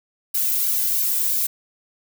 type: noise with flanger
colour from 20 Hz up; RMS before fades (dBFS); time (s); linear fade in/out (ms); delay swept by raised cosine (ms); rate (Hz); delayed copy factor
violet; -21; 0.34-1.47; 10; 1.3 to 2.03; 3; +0.75
effects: none